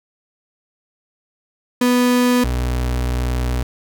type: tone pair in turn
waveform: 35% pulse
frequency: 246.9 / 61.73 Hz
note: B3 / B1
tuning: 0 / 0 cents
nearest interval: 2 octaves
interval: 2400 cents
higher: first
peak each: -11 / -16 dBFS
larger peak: first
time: 1.81-2.44 / 2.44-3.63 s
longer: second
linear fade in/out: 5 ms
effects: none